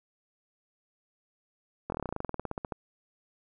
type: slowing click train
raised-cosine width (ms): 1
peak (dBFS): -19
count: 20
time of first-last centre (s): 1.9-2.722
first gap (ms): 22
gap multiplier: 1.07
effects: none